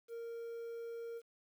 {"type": "tone with quantisation", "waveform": "triangle", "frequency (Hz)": 464.1, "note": "A#4", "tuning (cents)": -8, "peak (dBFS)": -40, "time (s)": [0.08, 1.22], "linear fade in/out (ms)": 50, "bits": 11, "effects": []}